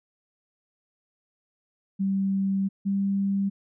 sine tone pair in turn, 194.5 / 197.22 Hz, G3 / G3, -13 / +11 cents, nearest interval unison, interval 24 cents, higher second, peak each -22 dBFS, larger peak neither, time 1.99-2.69 / 2.85-3.5 s, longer first, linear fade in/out 20 ms, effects none

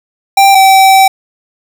square tone pair in turn, 786 / 771.2 Hz, G5 / G5, +4 / -28 cents, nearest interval unison, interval 32 cents, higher first, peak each -3 dBFS, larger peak neither, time 0.37-0.55 / 0.55-1.08 s, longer second, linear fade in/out 5 ms, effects 7-bit

